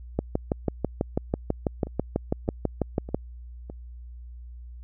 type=two click trains; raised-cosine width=2 ms; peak=-24 / -10 dBFS; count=4 / 19; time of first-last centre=1.87-3.699 / 0.19-3.146 s; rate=1.64 / 6.09 Hz; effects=added 60 Hz sine -39 dBFS peak until 4.83 s